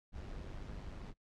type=noise with amplitude modulation; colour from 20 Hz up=brown; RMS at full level=-43 dBFS; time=0.12-1.14 s; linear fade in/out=50 ms; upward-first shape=sine; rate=99.6 Hz; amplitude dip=50%; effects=noise-tail reverb RT60 0.1 s tail -23 dB re dry + low-pass 6000 Hz 12 dB/octave